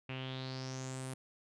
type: tone with low-pass filter sweep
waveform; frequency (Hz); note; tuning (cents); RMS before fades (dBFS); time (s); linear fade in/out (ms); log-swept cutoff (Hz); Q
sawtooth; 130.81; C3; 0; -42; 0.09-1.14; 5; 2600 to 10000; 5.9
effects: none